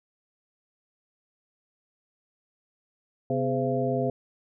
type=tone cluster; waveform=sine; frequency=131.6 / 252.7 / 412 / 515 / 677 Hz; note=C3 / B3 / G#4 / C5 / E5; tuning=+10 / +40 / -14 / -28 / +46 cents; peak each=-30 dBFS; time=3.3-4.1 s; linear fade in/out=2 ms; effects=none